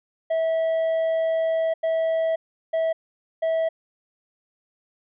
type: tone bursts at uneven times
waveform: triangle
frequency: 650 Hz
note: E5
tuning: 24 cents flat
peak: -18 dBFS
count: 4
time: 0.3-1.74 / 1.83-2.36 / 2.73-2.93 / 3.42-3.69 s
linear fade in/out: 10 ms
effects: resampled to 8000 Hz